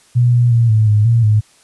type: tone with pitch steps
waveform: sine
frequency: 121.7 / 120.9 / 116.8 / 109 / 105.5 / 116.4 / 106.8 Hz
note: B2 / B2 / A#2 / A2 / G#2 / A#2 / G#2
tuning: -25 / -36 / +4 / -16 / +28 / -2 / +49 cents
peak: -8 dBFS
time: 0.15-1.41 s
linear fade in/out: 20 ms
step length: 180 ms
effects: white hiss -50 dBFS RMS until 1.63 s + resampled to 24000 Hz